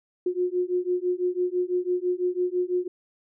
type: beating tone pair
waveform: sine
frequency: 357.1 / 363.1 Hz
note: F4 / F#4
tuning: +39 / -33 cents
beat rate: 6 Hz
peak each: -26 dBFS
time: 0.26-2.88 s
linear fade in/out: 5 ms
effects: none